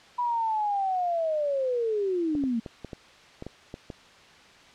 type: linear sweep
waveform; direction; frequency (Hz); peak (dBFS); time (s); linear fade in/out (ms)
sine; down; 984 to 220; -24; 0.18-2.6; 10
type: clicks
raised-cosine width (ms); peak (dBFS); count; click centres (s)
2; -23; 9; 2.352 / 2.438 / 2.662 / 2.847 / 2.932 / 3.424 / 3.466 / 3.741 / 3.902
effects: white hiss -52 dBFS RMS until 4.74 s + low-pass 4000 Hz 12 dB/octave